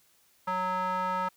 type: tone with band-pass filter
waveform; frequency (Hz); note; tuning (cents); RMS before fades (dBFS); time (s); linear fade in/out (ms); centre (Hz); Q
square; 184.4; F#3; -6; -30; 0.47-1.29; 10; 1100; 7.8
effects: white hiss -65 dBFS RMS until 1.36 s